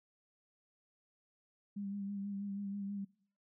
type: tone with vibrato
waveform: sine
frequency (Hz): 200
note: G3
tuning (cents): +35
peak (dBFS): -38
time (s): 1.76-3.05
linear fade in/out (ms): 10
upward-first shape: sine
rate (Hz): 6.2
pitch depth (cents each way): 30
effects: noise-tail reverb RT60 0.6 s tail -23 dB re dry